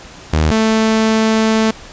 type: tone pair in turn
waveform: sawtooth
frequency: 78 / 220.6 Hz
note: D#2 / A3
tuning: +5 / +5 cents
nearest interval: octave + tritone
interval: 1800 cents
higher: second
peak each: -7 dBFS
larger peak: neither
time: 0.33-0.51 / 0.51-1.71 s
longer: second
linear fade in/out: 5 ms
effects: pink hiss -36 dBFS RMS until 1.92 s + resampled to 16000 Hz